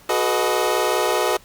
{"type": "chord", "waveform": "25% pulse", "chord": "B dominant seventh", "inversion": "second", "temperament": "equal with one note detuned", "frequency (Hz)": [370, 429, 493.9, 622.3], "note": ["F#4", "A4", "B4", "D#5"], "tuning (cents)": [0, -44, 0, 0], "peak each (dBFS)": -20, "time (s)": [0.09, 1.37], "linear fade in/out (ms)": 5, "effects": ["pink hiss -49 dBFS RMS until 1.44 s", "Opus 48 kbps"]}